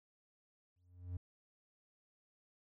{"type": "tone with exponential growth", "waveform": "triangle", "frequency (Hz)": 89.2, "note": "F2", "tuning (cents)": 37, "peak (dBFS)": -35, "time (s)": [0.76, 1.17], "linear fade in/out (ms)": 5, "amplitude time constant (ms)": 88, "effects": []}